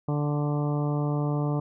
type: harmonic tone with a mistuned harmonic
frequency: 146.83 Hz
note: D3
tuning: in tune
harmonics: 1 / 2 / 3 / 4 / 5 / 6 / 7 / 8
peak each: -25 / -31 / -35 / -37 / -39 / -41 / -42 / -43 dBFS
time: 0.08-1.6 s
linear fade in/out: 5 ms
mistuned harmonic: 7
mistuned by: +15 cents
effects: none